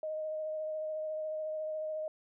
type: tone with vibrato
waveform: sine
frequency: 622 Hz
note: D#5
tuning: 1 cent flat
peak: -34 dBFS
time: 0.03-2.08 s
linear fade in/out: 2 ms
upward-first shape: sine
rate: 14 Hz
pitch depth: 14 cents each way
effects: none